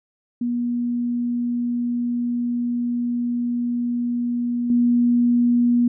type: tone with level steps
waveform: sine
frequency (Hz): 240.7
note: B3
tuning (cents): -44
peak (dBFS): -20 / -14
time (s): 0.41-5.88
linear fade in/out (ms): 5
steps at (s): 4.7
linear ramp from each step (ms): 2
effects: none